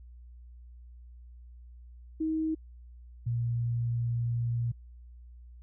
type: tone pair in turn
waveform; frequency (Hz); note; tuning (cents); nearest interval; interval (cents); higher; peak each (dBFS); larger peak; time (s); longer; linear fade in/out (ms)
sine; 316.7 / 118.35; D#4 / A#2; +31 / +27; octave + perfect fourth; 1704; first; -27; neither; 2.2-2.55 / 3.26-4.72; second; 10
effects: added 60 Hz sine -47 dBFS peak until 5.62 s